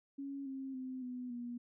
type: tone with pitch steps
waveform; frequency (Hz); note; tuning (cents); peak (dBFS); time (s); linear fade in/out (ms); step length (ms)
sine; 277.2 / 267.6 / 258.3 / 249.4 / 240.8; C#4 / C4 / C4 / B3 / B3; 0 / +39 / -22 / +17 / -44; -40; 0.18-1.58; 10; 280
effects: none